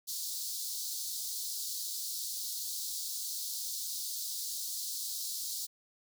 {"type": "high-pass noise", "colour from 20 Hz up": "pink", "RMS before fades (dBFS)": -38, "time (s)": [0.07, 5.67], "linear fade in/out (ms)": 20, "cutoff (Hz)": 4000, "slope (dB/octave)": 48, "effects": []}